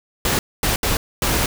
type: noise bursts at uneven times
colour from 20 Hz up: pink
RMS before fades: -19 dBFS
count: 4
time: 0.25-0.39 / 0.63-0.76 / 0.83-0.97 / 1.22-1.46 s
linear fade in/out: 2 ms
effects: none